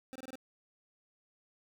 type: tone bursts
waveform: 25% pulse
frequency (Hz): 261.6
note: C4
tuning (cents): 0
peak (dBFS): -39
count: 5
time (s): 0.13-0.355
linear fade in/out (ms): 0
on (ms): 25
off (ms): 25
effects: none